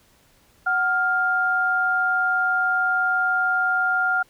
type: tone pair together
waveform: sine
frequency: 744 / 1403.1 Hz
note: F#5 / F6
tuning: +9 / +8 cents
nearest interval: major seventh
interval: 1099 cents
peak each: -25 / -19 dBFS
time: 0.66-4.23 s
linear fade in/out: 10 ms
effects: pink hiss -58 dBFS RMS until 4.29 s